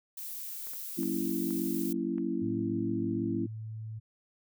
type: noise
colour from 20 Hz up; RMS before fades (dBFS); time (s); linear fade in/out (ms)
violet; -40; 0.17-1.93; 5
type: clicks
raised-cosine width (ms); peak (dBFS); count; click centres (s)
0.5; -36; 5; 0.671 / 0.735 / 1.032 / 1.507 / 2.182
type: chord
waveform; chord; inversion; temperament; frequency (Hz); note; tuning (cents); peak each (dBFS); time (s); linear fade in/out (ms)
sine; F# dominant seventh; none; just; 185 / 231.2 / 277.5 / 333; F#3 / A#3 / C#4 / E4; 0 / -14 / +2 / +18; -37 / -35 / -35 / -33; 0.97-3.47; 20
type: tone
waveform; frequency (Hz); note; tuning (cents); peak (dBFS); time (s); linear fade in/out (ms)
sine; 110; A2; 0; -37; 2.41-4; 20
effects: none